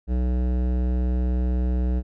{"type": "tone with hard clipping", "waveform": "sine", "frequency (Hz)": 62, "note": "B1", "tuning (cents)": 7, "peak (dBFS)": -22, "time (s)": [0.07, 2.03], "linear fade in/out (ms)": 50, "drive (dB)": 15, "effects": []}